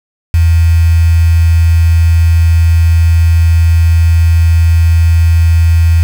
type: tone with quantisation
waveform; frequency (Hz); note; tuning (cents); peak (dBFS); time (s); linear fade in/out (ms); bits
sine; 83; E2; +12; -4; 0.34-6.03; 0; 4
effects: none